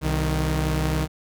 sawtooth tone pair together, 64.47 / 155.56 Hz, C2 / D#3, -25 / 0 cents, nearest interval octave + minor third, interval 1525 cents, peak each -20 dBFS, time 0.01-1.08 s, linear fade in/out 50 ms, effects none

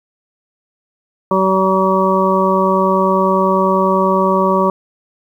harmonic tone, 190.1 Hz, F#3, 47 cents sharp, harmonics 1 / 2 / 3 / 5 / 6, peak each -17 / -17 / -17 / -17 / -17 dBFS, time 1.31-4.7 s, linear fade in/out 2 ms, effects 8-bit

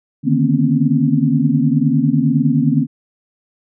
sine tone cluster, 146.1 / 155.9 / 231.1 / 249.9 / 271.9 Hz, D3 / D#3 / A#3 / B3 / C#4, -9 / +4 / -15 / +21 / -33 cents, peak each -18 dBFS, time 0.23-2.87 s, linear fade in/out 50 ms, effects none

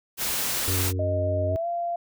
white noise, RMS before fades -27 dBFS, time 0.17-0.93 s, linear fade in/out 50 ms
harmonic tone, 92.5 Hz, F#2, in tune, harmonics 1 / 3 / 4 / 5, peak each -25 / -35 / -37 / -39 dBFS, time 0.68-1.56 s, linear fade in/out 0 ms
sine tone with pitch glide, 618 to 689.7 Hz, D#5 to F5, -12 to -22 cents, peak -25 dBFS, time 0.99-1.96 s, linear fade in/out 5 ms, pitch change +190 cents, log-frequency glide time 1.47-1.67 s
effects none

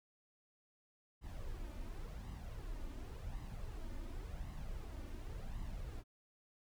brown noise with flanger, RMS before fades -45 dBFS, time 1.21-6.04 s, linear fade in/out 50 ms, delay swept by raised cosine 1 to 3.4 ms, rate 0.91 Hz, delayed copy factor +0.55, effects none

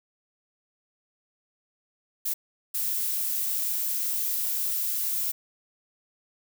violet noise bursts at uneven times, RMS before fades -28 dBFS, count 2, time 2.25-2.34 / 2.74-5.32 s, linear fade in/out 10 ms, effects none

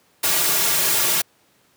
white noise with comb filter, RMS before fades -19 dBFS, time 0.23-1.22 s, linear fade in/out 10 ms, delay 3.9 ms, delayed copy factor -1, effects pink hiss -59 dBFS RMS until 1.76 s + high-pass 150 Hz 12 dB/octave

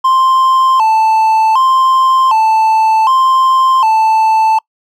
triangle tone with vibrato, 961 Hz, B5, 48 cents flat, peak -5 dBFS, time 0.04-4.59 s, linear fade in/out 10 ms, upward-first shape square, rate 0.66 Hz, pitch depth 150 cents each way, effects noise-tail reverb RT60 0.1 s tail -26 dB re dry

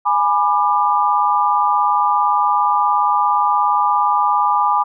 sine chord, G# diminished, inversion none, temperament equal with one note detuned, 830.6 / 987.8 / 1192.4 Hz, G#5 / B5 / D6, 0 / 0 / +26 cents, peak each -17 dBFS, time 0.05-4.84 s, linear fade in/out 20 ms, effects none

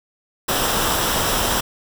pink noise with comb filter, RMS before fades -20 dBFS, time 0.48-1.61 s, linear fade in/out 10 ms, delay 0.45 ms, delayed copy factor -0.5, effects none

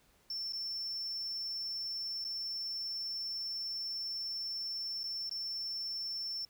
triangle tone with dropouts, 5390 Hz, E8, 38 cents sharp, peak -35 dBFS, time 0.3-6.45 s, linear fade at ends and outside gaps 2 ms, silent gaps 0.524-0.532 / 2.243-2.248 / 5.034-5.039 / 5.295-5.312 s, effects pink hiss -68 dBFS RMS until 6.49 s

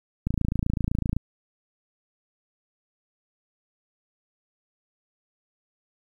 click train, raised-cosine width 5 ms, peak -12 dBFS, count 26, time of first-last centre 0.27-1.166 s, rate 27.9 Hz, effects 9-bit

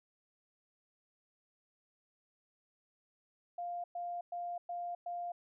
sine tone bursts, 700 Hz, F5, 4 cents sharp, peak -37 dBFS, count 5, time 3.58-5.32 s, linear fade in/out 5 ms, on 260 ms, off 110 ms, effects none

